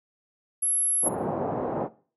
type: tone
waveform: sine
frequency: 11175 Hz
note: F9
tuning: in tune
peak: -21 dBFS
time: 0.62-1.09 s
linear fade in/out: 10 ms
type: low-pass noise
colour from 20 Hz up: white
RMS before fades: -28 dBFS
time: 1.02-1.89 s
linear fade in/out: 50 ms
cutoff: 780 Hz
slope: 24 dB/octave
effects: noise-tail reverb RT60 0.4 s tail -18 dB re dry + high-pass 150 Hz 12 dB/octave